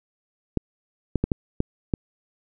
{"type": "clicks", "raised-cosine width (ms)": 3, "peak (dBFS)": -8, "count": 6, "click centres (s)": [0.573, 1.157, 1.24, 1.318, 1.604, 1.938], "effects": []}